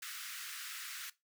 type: high-pass noise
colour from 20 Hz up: pink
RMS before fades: -45 dBFS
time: 0.02-1.1 s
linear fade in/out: 5 ms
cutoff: 1300 Hz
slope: 48 dB/octave
effects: noise-tail reverb RT60 0.2 s tail -18 dB re dry